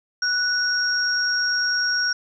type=tone pair together; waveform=sine; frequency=1477 / 5576 Hz; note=F#6 / F8; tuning=-3 / -4 cents; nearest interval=octave + major seventh; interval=2299 cents; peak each=-22 dBFS; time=0.22-2.13 s; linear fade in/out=5 ms; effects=none